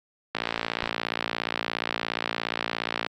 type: click train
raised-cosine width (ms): 0.3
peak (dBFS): -9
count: 156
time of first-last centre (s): 0.35-3.065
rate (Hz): 57.1
effects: high-pass 150 Hz 12 dB/octave + Opus 48 kbps